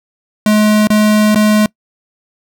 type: tone with dropouts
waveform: square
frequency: 212.4 Hz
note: G#3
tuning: 39 cents sharp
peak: -8 dBFS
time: 0.46-1.66 s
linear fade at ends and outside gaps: 2 ms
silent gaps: 0.872-0.902 / 1.347-1.357 s
effects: noise-tail reverb RT60 0.1 s tail -24 dB re dry